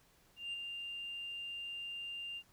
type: tone with ADSR envelope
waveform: sine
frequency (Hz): 2794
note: F7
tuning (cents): 0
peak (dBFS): -35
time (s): 0.36-2.43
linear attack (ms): 170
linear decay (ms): 19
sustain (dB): -5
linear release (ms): 60
effects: tanh soft clip ceiling -36 dBFS + pink hiss -68 dBFS RMS until 2.52 s